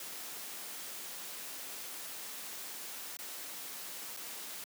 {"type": "noise with dropouts", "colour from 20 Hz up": "white", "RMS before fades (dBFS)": -44, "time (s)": [0, 4.64], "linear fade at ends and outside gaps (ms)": 2, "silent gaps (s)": [[3.17, 3.189], [4.166, 4.171]], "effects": ["high-pass 200 Hz 12 dB/octave"]}